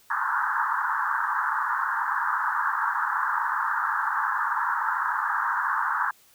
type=band-pass noise; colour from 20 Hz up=pink; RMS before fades=-26 dBFS; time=0.1-6.11 s; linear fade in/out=5 ms; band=870 to 1700 Hz; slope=96 dB/octave; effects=white hiss -58 dBFS RMS until 6.34 s